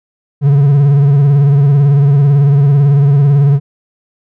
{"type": "tone with vibrato", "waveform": "triangle", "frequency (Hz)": 141.4, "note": "C#3", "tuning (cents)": 35, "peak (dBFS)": -3, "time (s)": [0.41, 3.6], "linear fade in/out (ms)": 50, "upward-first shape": "sine", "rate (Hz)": 18, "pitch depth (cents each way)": 68, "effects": []}